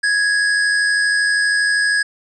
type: tone pair together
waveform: square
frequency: 1661.2 / 1753.8 Hz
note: G#6 / A6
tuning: 0 / -6 cents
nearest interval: minor second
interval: 94 cents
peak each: -15 / -27 dBFS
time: 0.03-2.03 s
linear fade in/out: 10 ms
effects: resampled to 22050 Hz